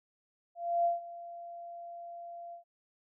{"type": "tone with ADSR envelope", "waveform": "sine", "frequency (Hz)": 688, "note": "F5", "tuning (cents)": -26, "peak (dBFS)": -24, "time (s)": [0.55, 2.64], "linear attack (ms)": 300, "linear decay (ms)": 150, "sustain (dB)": -18, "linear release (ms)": 110, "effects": []}